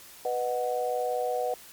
sine chord, B major, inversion none, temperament equal with one note detuned, 493.9 / 614.8 / 740 Hz, B4 / D#5 / F#5, 0 / -21 / 0 cents, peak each -29 / -33 / -30 dBFS, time 0.25-1.54 s, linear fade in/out 2 ms, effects white hiss -49 dBFS RMS until 1.72 s + MP3 96 kbps

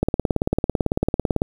click train, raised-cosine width 2 ms, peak -5 dBFS, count 26, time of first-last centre 0.03-1.419 s, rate 18 Hz, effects 7-bit

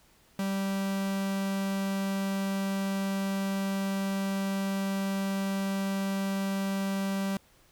45% pulse tone, 195.1 Hz, G3, 8 cents flat, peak -28 dBFS, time 0.39-7.37 s, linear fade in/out 2 ms, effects pink hiss -62 dBFS RMS until 7.71 s

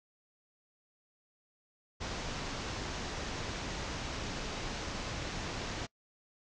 pink low-pass noise, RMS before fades -39 dBFS, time 2-5.87 s, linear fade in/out 20 ms, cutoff 6800 Hz, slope 48 dB/octave, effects noise-tail reverb RT60 0.1 s tail -25 dB re dry

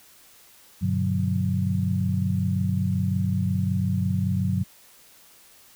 sine chord, G major seventh, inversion none, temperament equal, 98 / 123.47 / 146.83 / 185 Hz, G2 / B2 / D3 / F#3, 0 / 0 / 0 / 0 cents, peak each -25 / -30 / -30 / -25 dBFS, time 0.81-4.64 s, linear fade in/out 20 ms, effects white hiss -53 dBFS RMS until 5.75 s

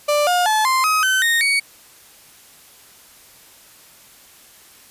35% pulse tone with pitch steps, 590 / 713.9 / 863.8 / 1045.2 / 1264.7 / 1530.3 / 1851.6 / 2240 Hz, D5 / F5 / A5 / C6 / D#6 / G6 / A#6 / C#7, +8 / +38 / -32 / -2 / +28 / -42 / -12 / +18 cents, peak -13 dBFS, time 0.08-1.6 s, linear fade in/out 10 ms, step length 190 ms, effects white hiss -47 dBFS RMS until 4.9 s + resampled to 32000 Hz

